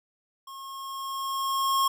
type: tone with level ramp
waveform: square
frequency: 1082 Hz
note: C#6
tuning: 42 cents flat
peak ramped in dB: -41 to -21 dBFS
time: 0.47-1.88 s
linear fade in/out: 5 ms
effects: none